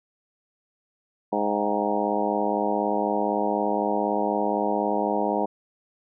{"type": "harmonic tone with a mistuned harmonic", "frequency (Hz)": 104, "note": "G#2", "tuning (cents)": 3, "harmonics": [2, 3, 4, 5, 6, 7, 8, 9], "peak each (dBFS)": [-30, -30, -30, -30, -30, -30, -30, -30], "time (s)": [1.32, 5.46], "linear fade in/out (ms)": 10, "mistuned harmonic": 8, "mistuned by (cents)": -56, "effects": []}